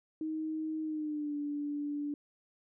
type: tone with pitch glide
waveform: sine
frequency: 314 to 291.3 Hz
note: D#4 to D4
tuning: +16 to -14 cents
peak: -33 dBFS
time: 0.21-2.14 s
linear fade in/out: 2 ms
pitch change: -130 cents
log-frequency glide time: 0.82-1.36 s
effects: none